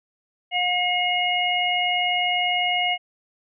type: harmonic tone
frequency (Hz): 718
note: F5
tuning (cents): +48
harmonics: 1 / 3 / 4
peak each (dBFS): -24 / -24 / -24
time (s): 0.51-2.98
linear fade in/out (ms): 50
effects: none